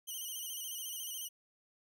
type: tone with vibrato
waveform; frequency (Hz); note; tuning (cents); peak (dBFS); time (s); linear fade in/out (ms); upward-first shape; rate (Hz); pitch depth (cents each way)
5% pulse; 3024; F#7; +37; -32; 0.07-1.29; 20; square; 14; 55
effects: none